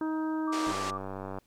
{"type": "harmonic tone", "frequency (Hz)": 314.7, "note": "D#4", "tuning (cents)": 20, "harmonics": [1, 2, 3, 4, 5], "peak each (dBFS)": [-29, -43, -39, -44, -46], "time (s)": [0.01, 0.72], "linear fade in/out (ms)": 2}
{"type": "tone", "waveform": "sine", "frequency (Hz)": 1171, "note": "D6", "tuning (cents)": -5, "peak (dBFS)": -33, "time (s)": [0.47, 0.98], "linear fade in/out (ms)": 10}
{"type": "band-pass noise", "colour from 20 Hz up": "pink", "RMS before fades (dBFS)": -38, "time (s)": [0.52, 0.91], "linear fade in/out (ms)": 10, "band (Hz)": [310, 8100], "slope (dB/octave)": 24}
{"type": "click train", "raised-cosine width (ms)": 1, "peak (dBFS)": -24, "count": 70, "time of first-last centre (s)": [0.67, 1.386], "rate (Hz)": 96.4}
{"effects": ["pink hiss -69 dBFS RMS until 1.46 s"]}